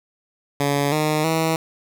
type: tone with pitch steps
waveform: 10% pulse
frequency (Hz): 142.3 / 153.4 / 161.4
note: C#3 / D#3 / E3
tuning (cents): +46 / -24 / -36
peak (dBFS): -10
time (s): 0.6-1.56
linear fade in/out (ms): 2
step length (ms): 320
effects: none